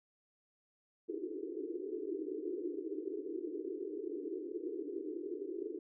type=band-pass noise; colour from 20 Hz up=pink; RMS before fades=-41 dBFS; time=1.08-5.79 s; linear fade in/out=5 ms; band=300 to 440 Hz; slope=96 dB/octave; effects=none